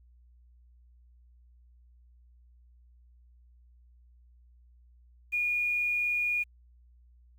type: tone with quantisation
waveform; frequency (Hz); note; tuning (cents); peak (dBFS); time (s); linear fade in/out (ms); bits
sine; 2439; D#7; -35; -26; 5.32-6.44; 20; 9
effects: added 60 Hz sine -56 dBFS peak until 7.38 s